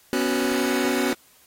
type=chord; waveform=sawtooth; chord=B suspended second; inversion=none; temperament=just; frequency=246.9 / 277.8 / 370.4 Hz; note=B3 / C#4 / F#4; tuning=0 / +4 / +2 cents; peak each=-21 dBFS; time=0.13-1.13 s; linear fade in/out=0 ms; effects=white hiss -56 dBFS RMS until 1.46 s + AAC 48 kbps